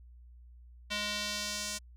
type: tone with band-pass filter sweep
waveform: square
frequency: 207.7 Hz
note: G#3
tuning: in tune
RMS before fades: -36 dBFS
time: 0.9-1.79 s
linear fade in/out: 20 ms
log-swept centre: 3300 to 6900 Hz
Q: 1.3
effects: added 60 Hz sine -51 dBFS peak until 1.96 s